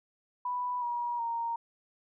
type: tone with pitch steps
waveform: sine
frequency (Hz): 987.8 / 958 / 929.1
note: B5 / A#5 / A#5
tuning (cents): 0 / +47 / -6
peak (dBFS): -30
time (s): 0.45-1.56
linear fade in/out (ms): 5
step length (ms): 370
effects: none